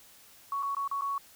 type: tone with dropouts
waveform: sine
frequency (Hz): 1115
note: C#6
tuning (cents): +10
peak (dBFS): -29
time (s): 0.52-1.18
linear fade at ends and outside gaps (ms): 2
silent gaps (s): 0.626-0.63 / 0.749-0.767 / 0.877-0.913 / 1.011-1.019
effects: white hiss -56 dBFS RMS until 1.35 s